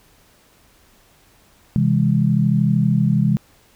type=chord; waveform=sine; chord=C augmented; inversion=none; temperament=just; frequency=130.81 / 163.52 / 204.4 Hz; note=C3 / E3 / G#3; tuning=0 / -14 / -27 cents; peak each=-18 dBFS; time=1.76-3.37 s; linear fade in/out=0 ms; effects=pink hiss -54 dBFS RMS until 3.75 s